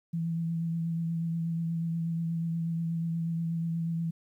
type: tone with vibrato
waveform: sine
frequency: 165.9 Hz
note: E3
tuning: 11 cents sharp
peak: -28 dBFS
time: 0.13-4.11 s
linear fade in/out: 10 ms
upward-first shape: triangle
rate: 8.3 Hz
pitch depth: 23 cents each way
effects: 11-bit